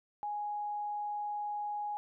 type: tone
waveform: sine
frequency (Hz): 830.6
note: G#5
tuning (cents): 0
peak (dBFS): -34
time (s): 0.23-1.97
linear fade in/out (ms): 0
effects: none